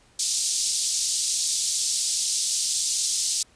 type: band-pass noise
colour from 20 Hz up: white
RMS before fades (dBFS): -25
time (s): 0.19-3.43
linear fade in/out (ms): 5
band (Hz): 4200 to 9000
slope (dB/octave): 24
effects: pink hiss -58 dBFS RMS until 3.55 s + resampled to 22050 Hz